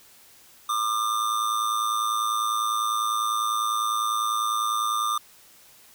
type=tone with amplitude modulation; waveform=square; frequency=1200 Hz; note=D6; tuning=37 cents sharp; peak=-21 dBFS; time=0.69-5.18 s; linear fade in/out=5 ms; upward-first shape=sine; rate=110 Hz; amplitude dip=60%; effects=white hiss -53 dBFS RMS until 5.94 s